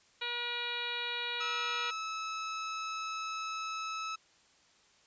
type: harmonic tone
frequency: 480 Hz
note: B4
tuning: 49 cents flat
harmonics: 1 / 2 / 3 / 4 / 5 / 6 / 7 / 8 / 9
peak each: -47 / -44 / -42 / -45 / -40 / -44 / -46 / -39 / -50 dBFS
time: 0.21-1.91 s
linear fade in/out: 10 ms
type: tone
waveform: sawtooth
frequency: 1300 Hz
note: E6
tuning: 24 cents flat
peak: -32 dBFS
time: 1.4-4.16 s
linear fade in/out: 10 ms
effects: white hiss -65 dBFS RMS until 5.06 s + resampled to 16000 Hz